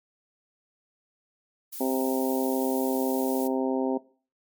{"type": "noise", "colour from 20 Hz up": "violet", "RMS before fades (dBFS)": -37, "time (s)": [1.72, 3.48], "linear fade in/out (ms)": 10}
{"type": "harmonic tone", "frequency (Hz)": 131.3, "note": "C3", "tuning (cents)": 6, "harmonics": [2, 3, 4, 5, 6, 7], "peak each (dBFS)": [-26, -30, -32, -34, -36, -37], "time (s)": [1.8, 3.98], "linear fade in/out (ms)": 10}
{"effects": ["noise-tail reverb RT60 0.4 s tail -20 dB re dry", "MP3 96 kbps"]}